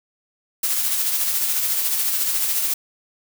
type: noise with tremolo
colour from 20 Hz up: blue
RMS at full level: -20 dBFS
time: 0.63-2.74 s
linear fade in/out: 5 ms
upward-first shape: sine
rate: 14 Hz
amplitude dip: 35%
effects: none